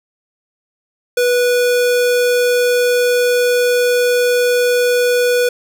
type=tone; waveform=square; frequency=490 Hz; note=B4; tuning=14 cents flat; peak=-12 dBFS; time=1.17-5.49 s; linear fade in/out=5 ms; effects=none